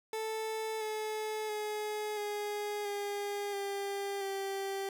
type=tone with pitch steps; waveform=30% pulse; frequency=440 / 431.4 / 423.1 / 414.8 / 406.8 / 398.8 / 391.1 Hz; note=A4 / A4 / G#4 / G#4 / G#4 / G4 / G4; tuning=0 / -34 / +32 / -2 / -36 / +30 / -4 cents; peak=-32 dBFS; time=0.13-4.89 s; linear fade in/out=2 ms; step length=680 ms; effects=none